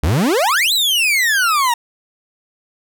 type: exponential two-way sweep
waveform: 40% pulse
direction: up then down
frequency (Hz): 65.41 to 4122 to 916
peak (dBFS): -12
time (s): 0.03-1.74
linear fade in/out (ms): 5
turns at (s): 0.73
effects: none